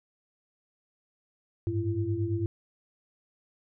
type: tone cluster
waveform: sine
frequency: 98.1 / 107.1 / 338.5 Hz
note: G2 / A2 / E4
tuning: +2 / -46 / +46 cents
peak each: -31 dBFS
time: 1.67-2.46 s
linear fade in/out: 0 ms
effects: none